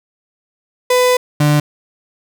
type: tone pair in turn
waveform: 35% pulse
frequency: 500 / 148.29 Hz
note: B4 / D3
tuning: +21 / +17 cents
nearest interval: octave + major sixth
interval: 2104 cents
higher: first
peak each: -8 dBFS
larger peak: neither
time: 0.9-1.17 / 1.4-1.6 s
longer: first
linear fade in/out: 5 ms
effects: none